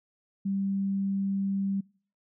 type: tone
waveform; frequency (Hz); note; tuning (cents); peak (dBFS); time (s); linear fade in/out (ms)
sine; 196; G3; 0; -26; 0.45-1.81; 10
effects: noise-tail reverb RT60 0.5 s tail -26 dB re dry